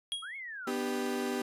square tone with exponential decay, 3290 Hz, G#7, 17 cents flat, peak -30 dBFS, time 0.12-0.4 s, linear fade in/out 0 ms, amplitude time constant 59 ms
sine linear two-way sweep, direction up then down, 1232 to 2217 to 1232 Hz, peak -39 dBFS, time 0.22-0.71 s, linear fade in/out 10 ms, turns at 0.36 s
35% pulse chord, G major, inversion first, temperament equal with one note detuned, 246.9 / 297.8 / 392 Hz, B3 / D4 / G4, 0 / +24 / 0 cents, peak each -33 / -38 / -33 dBFS, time 0.67-1.42 s, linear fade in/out 5 ms
effects resampled to 32000 Hz

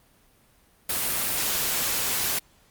white noise, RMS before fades -26 dBFS, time 0.89-2.39 s, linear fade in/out 5 ms, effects pink hiss -60 dBFS RMS until 2.7 s + Opus 32 kbps

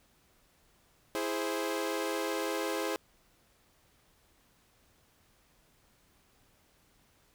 sawtooth chord, E augmented, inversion none, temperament equal, 329.6 / 415.3 / 523.3 Hz, E4 / G#4 / B#4, 0 / 0 / 0 cents, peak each -32 dBFS, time 1.15-2.96 s, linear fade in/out 0 ms, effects pink hiss -67 dBFS RMS until 7.34 s

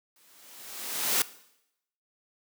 white noise with exponential growth, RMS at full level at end -23 dBFS, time 0.16-1.22 s, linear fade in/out 2 ms, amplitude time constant 230 ms, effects noise-tail reverb RT60 0.8 s tail -18 dB re dry + high-pass 200 Hz 12 dB/octave

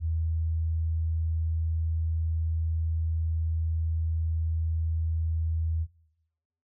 sine tone, 81 Hz, E2, 30 cents flat, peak -25 dBFS, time 0-5.87 s, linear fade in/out 50 ms, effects noise-tail reverb RT60 0.9 s tail -22 dB re dry

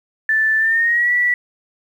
sine tone with pitch glide, 1760 to 1952.8 Hz, A6 to B6, 0 to -20 cents, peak -13 dBFS, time 0.29-1.34 s, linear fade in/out 2 ms, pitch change +180 cents, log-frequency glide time 0.58-1.12 s, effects 8-bit

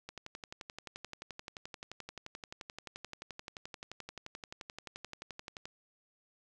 click train, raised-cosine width 0.2 ms, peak -26 dBFS, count 65, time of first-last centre 0.09-5.655 s, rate 11.5 Hz, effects none

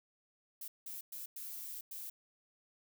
violet noise bursts at uneven times, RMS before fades -45 dBFS, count 5, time 0.61-0.68 / 0.86-1.01 / 1.12-1.26 / 1.36-1.81 / 1.91-2.1 s, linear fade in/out 5 ms, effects none

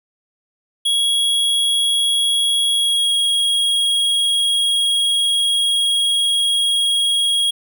square tone with pitch glide, 3322 to 3293 Hz, G#7 to G#7, 0 to -15 cents, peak -15 dBFS, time 0.85-7.51 s, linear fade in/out 10 ms, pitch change -15 cents, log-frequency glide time 2.73-3.1 s, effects none

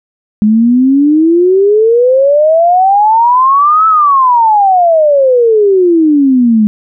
sine exponential two-way sweep, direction up then down, 207.7 to 1318.5 to 207.7 Hz, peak -4 dBFS, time 0.42-6.67 s, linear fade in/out 0 ms, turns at 3.87 s, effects none

